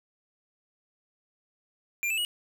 square tone with pitch steps, 2386 / 2632 / 2904 Hz, D7 / E7 / F#7, +27 / -3 / -33 cents, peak -27 dBFS, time 2.03-2.249 s, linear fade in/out 0 ms, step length 73 ms, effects none

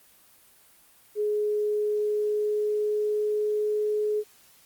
sine tone with pitch glide, 420 to 422.7 Hz, G#4 to G#4, +19 to +31 cents, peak -23 dBFS, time 1.15-4.24 s, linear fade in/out 50 ms, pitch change +12 cents, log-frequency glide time 1.69-3.77 s, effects white hiss -57 dBFS RMS until 4.65 s + Opus 32 kbps

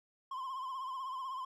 triangle tone with vibrato, 1046.5 Hz, C6, in tune, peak -36 dBFS, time 0.31-1.45 s, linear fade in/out 5 ms, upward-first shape triangle, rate 16 Hz, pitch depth 85 cents each way, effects none

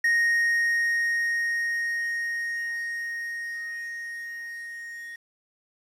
triangle tone with level ramp, 1864.7 Hz, A#6, in tune, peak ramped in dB -17 to -35 dBFS, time 0.04-5.16 s, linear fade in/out 5 ms, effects resampled to 32000 Hz + 9-bit

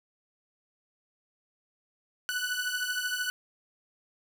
sawtooth beating tone pair, 1480 / 1493 Hz, F#6 / F#6, 0 / +15 cents, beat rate 13 Hz, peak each -29 dBFS, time 2.29-3.3 s, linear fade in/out 0 ms, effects none

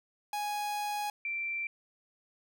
45% pulse / sine tone pair in turn, 830.6 / 2349 Hz, G#5 / D7, 0 / 0 cents, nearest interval octave + tritone, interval 1800 cents, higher second, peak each -32 / -32 dBFS, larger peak neither, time 0.33-1.1 / 1.25-1.67 s, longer first, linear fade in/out 2 ms, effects none

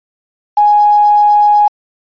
sine tone with quantisation, 832 Hz, G#5, 3 cents sharp, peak -5 dBFS, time 0.57-1.68 s, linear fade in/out 5 ms, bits 5, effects resampled to 11025 Hz

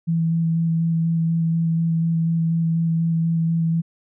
sine tone with vibrato, 164.81 Hz, E3, in tune, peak -17 dBFS, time 0.07-3.82 s, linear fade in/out 20 ms, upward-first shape square, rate 4.1 Hz, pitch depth 10 cents each way, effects none

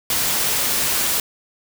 white noise, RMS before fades -20 dBFS, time 0.1-1.2 s, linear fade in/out 2 ms, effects none

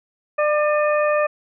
harmonic tone with a mistuned harmonic, 598 Hz, D5, 31 cents sharp, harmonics 1 / 2 / 3 / 4, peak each -17 / -23 / -27 / -29 dBFS, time 0.38-1.27 s, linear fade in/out 10 ms, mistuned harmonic 4, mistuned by +62 cents, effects none

